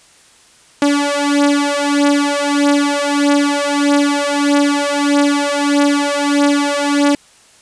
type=beating tone pair; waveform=sawtooth; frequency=286.2 / 287.8 Hz; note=D4 / D4; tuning=-45 / -35 cents; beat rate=1.6 Hz; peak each=-11 dBFS; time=0.82-7.15 s; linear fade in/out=2 ms; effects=white hiss -47 dBFS RMS until 7.61 s + resampled to 22050 Hz